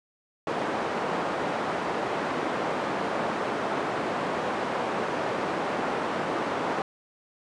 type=band-pass noise; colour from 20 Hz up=white; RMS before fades=-29 dBFS; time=0.47-6.82 s; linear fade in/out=2 ms; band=210 to 960 Hz; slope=12 dB/octave; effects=resampled to 22050 Hz